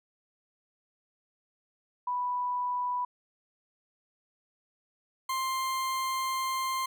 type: tone pair in turn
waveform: sine / 40% pulse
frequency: 987 / 1051.7 Hz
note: B5 / C6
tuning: -1 / +9 cents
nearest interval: minor second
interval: 110 cents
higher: second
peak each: -28 dBFS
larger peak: neither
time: 2.07-3.05 / 5.29-6.86 s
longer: second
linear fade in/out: 5 ms
effects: none